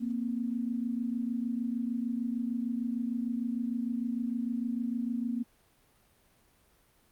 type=tone pair together; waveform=sine; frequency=233.1 / 259.7 Hz; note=A#3 / C4; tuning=0 / -13 cents; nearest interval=major second; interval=187 cents; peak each=-31 / -35 dBFS; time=0-5.44 s; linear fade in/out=20 ms; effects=pink hiss -66 dBFS RMS until 7.11 s + Opus 48 kbps